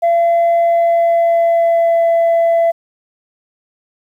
sine tone with pitch glide, 680 to 671 Hz, F5 to E5, -46 to +31 cents, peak -7 dBFS, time 0.02-2.72 s, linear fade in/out 20 ms, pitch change -23 cents, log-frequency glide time 0.58-2.04 s, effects tanh soft clip ceiling -8 dBFS + 8-bit

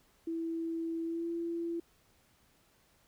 sine tone with pitch glide, 329.6 to 337.5 Hz, E4 to E4, 0 to +41 cents, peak -33 dBFS, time 0.27-1.8 s, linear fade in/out 5 ms, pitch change +41 cents, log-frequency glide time 1.04-1.28 s, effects pink hiss -68 dBFS RMS until 3.07 s

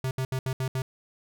square tone bursts at uneven times, 130.81 Hz, C3, in tune, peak -27 dBFS, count 6, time 0.04-0.11 / 0.18-0.25 / 0.32-0.39 / 0.46-0.53 / 0.6-0.68 / 0.75-0.82 s, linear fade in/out 2 ms, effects none

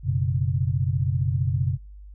sine chord, F# suspended fourth, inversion none, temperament equal, 92.5 / 123.47 / 138.59 Hz, F#2 / B2 / C#3, 0 / 0 / 0 cents, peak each -25 dBFS, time 0.03-1.78 s, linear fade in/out 50 ms, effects noise-tail reverb RT60 0.3 s tail -26 dB re dry + added 50 Hz sine -40 dBFS peak until 2.14 s

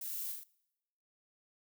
violet noise with echo, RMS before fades -42 dBFS, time 0.01-0.32 s, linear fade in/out 5 ms, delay 39 ms, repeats 3, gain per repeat -3 dB, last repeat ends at 0.437 s, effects noise-tail reverb RT60 0.9 s tail -24 dB re dry

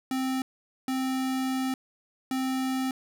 square tone bursts at uneven times, 261.6 Hz, C4, in tune, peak -27 dBFS, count 3, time 0.11-0.42 / 0.88-1.74 / 2.31-2.91 s, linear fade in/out 2 ms, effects none

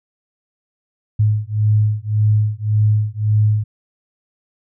sine beating tone pair, 105.6 / 107.4 Hz, G#2 / A2, +29 / -41 cents, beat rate 1.8 Hz, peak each -16 dBFS, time 1.19-3.64 s, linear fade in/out 10 ms, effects none

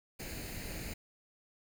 pink noise with comb filter, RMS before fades -42 dBFS, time 0.19-0.94 s, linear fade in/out 10 ms, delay 0.44 ms, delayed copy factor +0.65, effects none

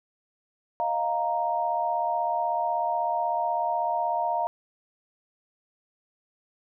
sine chord, Eb suspended second, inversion none, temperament equal, 622.3 / 698.5 / 932.3 Hz, Eb5 / F5 / Bb5, 0 / 0 / 0 cents, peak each -32 / -27 / -27 dBFS, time 0.8-4.47 s, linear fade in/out 0 ms, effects none

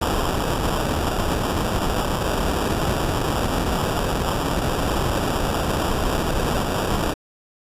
pink noise with sample-and-hold, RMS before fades -22 dBFS, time 0.01-7.14 s, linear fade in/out 10 ms, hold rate 2100 Hz, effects resampled to 32000 Hz

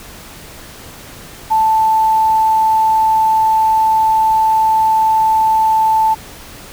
sine tone with quantisation, 880 Hz, A5, in tune, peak -9 dBFS, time 1.5-6.15 s, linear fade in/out 20 ms, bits 6, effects pink hiss -35 dBFS RMS until 6.72 s

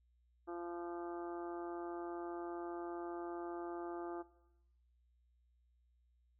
harmonic tone, 172.5 Hz, F3, 21 cents flat, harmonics 2 / 3 / 4 / 5 / 6 / 7 / 8 / 9, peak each -43 / -56 / -50 / -53 / -62 / -53 / -62 / -63 dBFS, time 0.47-4.23 s, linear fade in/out 20 ms, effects noise-tail reverb RT60 0.9 s tail -17 dB re dry + added 60 Hz sine -70 dBFS peak until 6.39 s

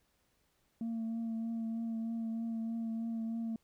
sine tone with vibrato, 227.2 Hz, A#3, 44 cents flat, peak -32 dBFS, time 0.81-3.56 s, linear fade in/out 2 ms, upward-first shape triangle, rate 3.2 Hz, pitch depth 23 cents each way, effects tanh soft clip ceiling -33 dBFS + pink hiss -75 dBFS RMS until 3.63 s

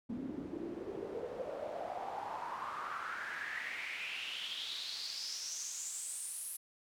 pink noise with band-pass filter sweep, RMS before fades -42 dBFS, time 0.09-6.57 s, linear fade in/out 10 ms, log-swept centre 240 to 11000 Hz, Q 5.9, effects none

